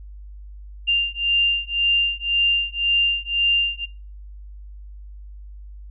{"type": "beating tone pair", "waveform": "sine", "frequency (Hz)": [2791, 2792.9], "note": ["F7", "F7"], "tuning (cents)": [-2, -1], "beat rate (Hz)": 1.9, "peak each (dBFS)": -21, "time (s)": [0.87, 3.86], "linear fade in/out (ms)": 20, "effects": ["noise-tail reverb RT60 0.4 s tail -25 dB re dry", "added 50 Hz sine -36 dBFS peak until 5.9 s"]}